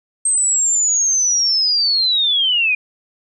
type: linear sweep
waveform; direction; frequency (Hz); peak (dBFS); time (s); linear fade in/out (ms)
sine; down; 8372 to 2422; -13; 0.25-2.75; 5
effects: none